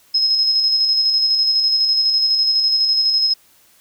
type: tone with tremolo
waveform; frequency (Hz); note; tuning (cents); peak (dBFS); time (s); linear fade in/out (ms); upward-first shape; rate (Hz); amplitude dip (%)
sine; 5140; E8; -45; -12; 0.14-3.34; 10; square; 12; 30
effects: white hiss -53 dBFS RMS until 3.8 s